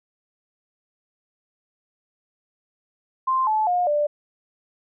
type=tone with pitch steps; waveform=sine; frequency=1046.5 / 864.9 / 714.8 / 590.7 Hz; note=C6 / A5 / F5 / D5; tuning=0 / -30 / +40 / +10 cents; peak=-18 dBFS; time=3.27-4.07 s; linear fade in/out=10 ms; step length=200 ms; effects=none